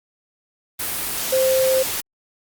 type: tone in noise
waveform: sine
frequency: 523.3 Hz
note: C5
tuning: in tune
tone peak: -15 dBFS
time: 1.32-1.83 s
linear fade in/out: 10 ms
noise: white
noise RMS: -25 dBFS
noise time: 0.79-2.01 s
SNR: +7 dB
effects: Opus 32 kbps